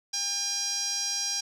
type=tone with band-pass filter; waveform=sawtooth; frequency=805 Hz; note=G5; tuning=46 cents sharp; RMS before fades=-30 dBFS; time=0.13-1.41 s; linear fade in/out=10 ms; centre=5400 Hz; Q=6.6; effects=none